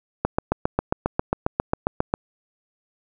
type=click train; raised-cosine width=1 ms; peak=-5 dBFS; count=15; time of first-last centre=0.25-2.139 s; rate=7.41 Hz; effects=none